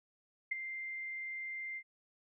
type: tone with ADSR envelope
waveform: sine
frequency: 2093 Hz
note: C7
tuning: in tune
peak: -29 dBFS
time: 0.51-1.83 s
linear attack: 10 ms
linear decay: 14 ms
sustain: -10 dB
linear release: 62 ms
effects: none